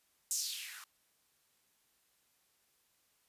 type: noise with band-pass filter sweep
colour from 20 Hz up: violet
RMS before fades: -40 dBFS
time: 0.31-0.84 s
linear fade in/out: 0 ms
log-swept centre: 7300 to 1200 Hz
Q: 3.5
effects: white hiss -74 dBFS RMS until 3.28 s + resampled to 32000 Hz